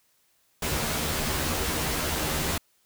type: noise with comb filter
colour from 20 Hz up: pink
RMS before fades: -28 dBFS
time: 0.62-2.58 s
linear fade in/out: 5 ms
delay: 13 ms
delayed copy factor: +0.85
effects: white hiss -67 dBFS RMS until 2.85 s